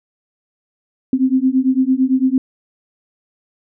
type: beating tone pair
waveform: sine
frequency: 256.5 / 265.4 Hz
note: C4 / C4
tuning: -34 / +25 cents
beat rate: 8.9 Hz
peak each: -15 dBFS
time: 1.13-2.38 s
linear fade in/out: 2 ms
effects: none